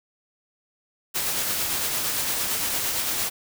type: noise with tremolo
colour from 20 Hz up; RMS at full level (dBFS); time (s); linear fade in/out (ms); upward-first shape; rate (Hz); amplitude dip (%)
white; -25; 1.14-3.3; 20; sine; 8.8; 25
effects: none